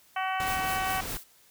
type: harmonic tone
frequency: 377.9 Hz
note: F#4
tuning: 37 cents sharp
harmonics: 2 / 3 / 4 / 5 / 6 / 7 / 8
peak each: -30 / -34 / -36 / -38 / -40 / -41 / -42 dBFS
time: 0.16-1.01 s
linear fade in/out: 5 ms
type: noise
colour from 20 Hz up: pink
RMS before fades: -37 dBFS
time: 0.4-1.17 s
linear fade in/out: 0 ms
type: noise with tremolo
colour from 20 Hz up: blue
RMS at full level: -37 dBFS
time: 0.46-1.24 s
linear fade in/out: 10 ms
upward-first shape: sine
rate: 4.9 Hz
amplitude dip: 75%
effects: white hiss -60 dBFS RMS until 1.5 s